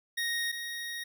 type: tone pair in turn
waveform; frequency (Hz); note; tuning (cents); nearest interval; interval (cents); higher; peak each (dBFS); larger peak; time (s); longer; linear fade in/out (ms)
25% pulse; 1867 / 1874; A#6 / A#6; +2 / +9; unison; 7; second; -26 / -32; first; 0.17-0.52 / 0.52-1.04; second; 10
effects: none